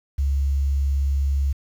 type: tone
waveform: sine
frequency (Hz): 69.3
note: C#2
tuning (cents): 0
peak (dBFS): -18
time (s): 0.18-1.53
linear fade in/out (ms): 10
effects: 8-bit